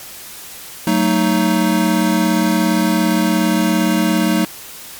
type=chord; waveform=square; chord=D# diminished; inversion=first; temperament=just; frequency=186.68 / 224 / 311.1 Hz; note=F#3 / A3 / D#4; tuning=+16 / +31 / 0 cents; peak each=-18 dBFS; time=0.87-4.45 s; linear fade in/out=2 ms; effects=white hiss -34 dBFS RMS until 4.99 s + MP3 96 kbps